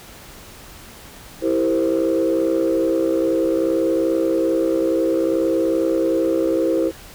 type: chord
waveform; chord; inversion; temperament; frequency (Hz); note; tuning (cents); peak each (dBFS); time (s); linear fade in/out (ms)
sine; C dominant seventh; first; equal with one note detuned; 329.6 / 392 / 462.7 / 523.3; E4 / G4 / Bb4 / C5; 0 / 0 / -13 / 0; -18 / -23 / -23 / -20; 1.41-6.92; 50
effects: tanh soft clip ceiling -10 dBFS + pink hiss -41 dBFS RMS until 7.14 s